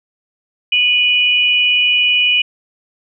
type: tone pair together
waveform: sine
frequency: 2475 / 2943 Hz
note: D#7 / F#7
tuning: -10 / -10 cents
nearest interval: minor third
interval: 300 cents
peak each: -13 / -13 dBFS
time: 0.72-2.42 s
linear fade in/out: 5 ms
effects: none